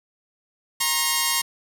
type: tone pair together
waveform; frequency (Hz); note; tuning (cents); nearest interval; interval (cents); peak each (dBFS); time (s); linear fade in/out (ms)
5% pulse; 939.3 / 1072; A#5 / C6; +13 / +42; major second; 229; -11; 0.8-1.42; 10
effects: 7-bit